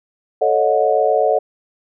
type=chord; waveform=sine; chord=D# half-diminished seventh; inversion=second; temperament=equal with one note detuned; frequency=440 / 554.4 / 622.3 / 729 Hz; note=A4 / C#5 / D#5 / F#5; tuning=0 / 0 / 0 / -26 cents; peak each=-18 dBFS; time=0.41-1.39 s; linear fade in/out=10 ms; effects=none